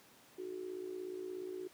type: tone with amplitude modulation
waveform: sine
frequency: 369.4 Hz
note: F#4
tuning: 3 cents flat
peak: -37 dBFS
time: 0.38-1.68 s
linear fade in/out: 10 ms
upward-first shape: sine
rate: 56.9 Hz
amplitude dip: 75%
effects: pink hiss -62 dBFS RMS until 1.73 s + high-pass 150 Hz 12 dB/octave